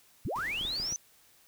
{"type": "linear sweep", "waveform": "sine", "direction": "up", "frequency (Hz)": [38.89, 6140], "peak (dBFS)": -31, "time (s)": [0.25, 0.96], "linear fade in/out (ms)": 0}
{"type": "noise", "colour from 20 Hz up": "pink", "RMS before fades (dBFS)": -47, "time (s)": [0.35, 0.94], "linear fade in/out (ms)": 10}
{"type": "clicks", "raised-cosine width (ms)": 3, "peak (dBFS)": -32, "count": 5, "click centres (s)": [0.387, 0.612, 0.651, 0.8, 0.924]}
{"effects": ["white hiss -62 dBFS RMS until 1.47 s"]}